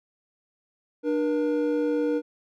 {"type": "tone pair together", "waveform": "triangle", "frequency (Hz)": [298.5, 478.1], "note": ["D4", "A#4"], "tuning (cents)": [28, 44], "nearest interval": "minor sixth", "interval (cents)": 816, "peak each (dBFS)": -23, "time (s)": [1.03, 2.22], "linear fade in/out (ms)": 50, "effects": []}